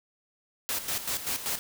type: noise with tremolo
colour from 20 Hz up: white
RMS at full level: -30 dBFS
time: 0.69-1.59 s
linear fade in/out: 0 ms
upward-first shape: square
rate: 5.2 Hz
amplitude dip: 65%
effects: none